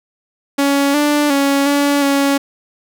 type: tone with pitch steps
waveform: sawtooth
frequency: 280.2 / 294.2 / 278.6 / 285.2 / 278.9 Hz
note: C#4 / D4 / C#4 / C#4 / C#4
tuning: +19 / +3 / +9 / +49 / +11 cents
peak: -8 dBFS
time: 0.58-2.38 s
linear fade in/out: 10 ms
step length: 360 ms
effects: none